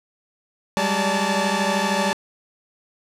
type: tone cluster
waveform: sawtooth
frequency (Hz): 191.6 / 204.6 / 578 / 859 / 899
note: G3 / G#3 / D5 / A5 / A5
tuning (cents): -39 / -26 / -28 / -42 / +37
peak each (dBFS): -22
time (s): 0.77-2.13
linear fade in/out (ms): 0
effects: low-pass 9000 Hz 12 dB/octave